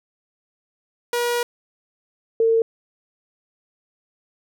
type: tone pair in turn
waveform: sawtooth / sine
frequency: 480 / 453.2 Hz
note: B4 / A#4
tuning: -49 / -49 cents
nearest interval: minor second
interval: 100 cents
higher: first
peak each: -16 / -14 dBFS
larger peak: second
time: 1.13-1.43 / 2.4-2.62 s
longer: first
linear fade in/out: 2 ms
effects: none